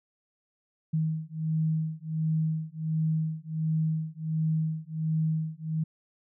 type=beating tone pair; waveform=sine; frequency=157.7 / 159.1 Hz; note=D#3 / D#3; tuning=+24 / +39 cents; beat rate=1.4 Hz; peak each=-29 dBFS; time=0.93-5.84 s; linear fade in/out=10 ms; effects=none